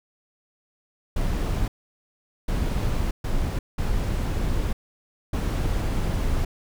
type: noise bursts at uneven times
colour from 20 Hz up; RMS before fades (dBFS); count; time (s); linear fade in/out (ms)
brown; -24; 5; 1.16-1.68 / 2.48-3.11 / 3.24-3.59 / 3.78-4.73 / 5.33-6.45; 5
effects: none